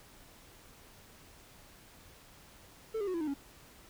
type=tone with pitch steps; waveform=triangle; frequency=443.2 / 404.1 / 368.4 / 335.9 / 306.2 / 279.2 Hz; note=A4 / G#4 / F#4 / E4 / D#4 / C#4; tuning=+13 / -47 / -7 / +33 / -28 / +13 cents; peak=-30 dBFS; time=2.94-3.342 s; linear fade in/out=10 ms; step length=67 ms; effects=pink hiss -57 dBFS RMS until 3.89 s